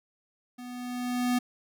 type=tone with level ramp; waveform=square; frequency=246.9 Hz; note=B3; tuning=in tune; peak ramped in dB=-41 to -23 dBFS; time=0.58-1.39 s; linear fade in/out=10 ms; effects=none